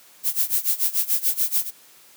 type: noise with tremolo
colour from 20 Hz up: violet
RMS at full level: -19 dBFS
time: 0.23-1.71 s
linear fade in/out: 50 ms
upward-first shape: sine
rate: 6.9 Hz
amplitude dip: 90%
effects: white hiss -51 dBFS RMS until 2.16 s + high-pass 150 Hz 12 dB/octave